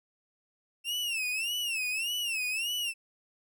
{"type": "tone with vibrato", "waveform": "40% pulse", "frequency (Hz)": 2708, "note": "E7", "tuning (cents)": 46, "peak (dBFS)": -29, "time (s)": [0.84, 2.94], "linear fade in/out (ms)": 50, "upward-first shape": "sine", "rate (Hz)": 1.7, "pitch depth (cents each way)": 160, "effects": []}